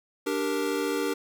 square chord, G minor, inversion second, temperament equal, 293.7 / 392 / 466.2 Hz, D4 / G4 / Bb4, 0 / 0 / 0 cents, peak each -31 dBFS, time 0.26-1.14 s, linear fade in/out 10 ms, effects none

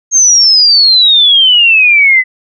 sine exponential sweep, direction down, 6490 to 2000 Hz, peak -3 dBFS, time 0.11-2.24 s, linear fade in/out 50 ms, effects none

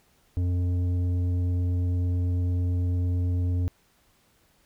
sine tone with tanh clipping, 89.1 Hz, F2, 35 cents sharp, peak -24 dBFS, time 0.37-3.68 s, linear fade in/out 0 ms, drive 9 dB, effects pink hiss -64 dBFS RMS until 4.65 s

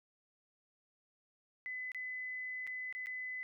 sine tone with dropouts, 2013 Hz, B6, 33 cents sharp, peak -39 dBFS, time 1.66-3.43 s, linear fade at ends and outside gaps 0 ms, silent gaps 1.918-1.947 / 2.668-2.674 / 2.926-2.95 / 3.06-3.069 s, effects none

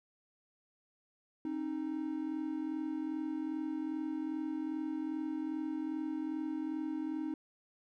triangle tone pair together, 268.6 / 311.1 Hz, C4 / D#4, +46 / 0 cents, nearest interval minor third, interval 254 cents, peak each -38 / -34 dBFS, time 1.45-7.34 s, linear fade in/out 2 ms, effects none

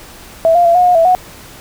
sine tone with pitch steps, 656 / 699 / 680 / 721 / 717 / 660 / 733 Hz, E5 / F5 / F5 / F#5 / F5 / E5 / F#5, -9 / +1 / -46 / -45 / +45 / +2 / -16 cents, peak -6 dBFS, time 0.45-1.15 s, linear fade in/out 0 ms, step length 100 ms, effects pink hiss -36 dBFS RMS until 1.6 s

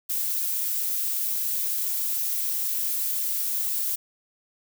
violet noise with amplitude modulation, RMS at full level -25 dBFS, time 0.09-3.96 s, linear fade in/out 10 ms, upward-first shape sine, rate 282 Hz, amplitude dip 40%, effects none

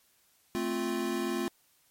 square chord, F major, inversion first, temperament equal, 220 / 261.6 / 349.2 Hz, A3 / C4 / F4, 0 / 0 / 0 cents, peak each -36 / -36 / -33 dBFS, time 0.55-1.48 s, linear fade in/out 0 ms, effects white hiss -67 dBFS RMS until 1.9 s + MP3 64 kbps

